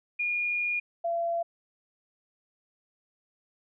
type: tone pair in turn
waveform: sine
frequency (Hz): 2431 / 679.2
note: D#7 / F5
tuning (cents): -41 / -48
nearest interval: octave + minor seventh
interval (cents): 2207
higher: first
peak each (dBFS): -26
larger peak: neither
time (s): 0.19-0.8 / 1.04-1.43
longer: first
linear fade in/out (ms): 10
effects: none